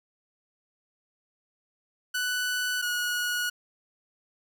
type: tone pair in turn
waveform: sawtooth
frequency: 1488 / 1455.7 Hz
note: F#6 / F#6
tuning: +9 / -29 cents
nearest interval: unison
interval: 38 cents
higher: first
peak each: -23 dBFS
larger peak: neither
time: 2.14-2.82 / 2.82-3.5 s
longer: neither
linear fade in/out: 10 ms
effects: none